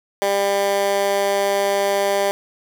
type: tone with high-pass filter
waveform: 15% pulse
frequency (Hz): 199.2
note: G3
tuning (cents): +28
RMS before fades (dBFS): -19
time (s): 0.22-2.31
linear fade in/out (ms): 0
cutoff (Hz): 520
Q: 1.7
effects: none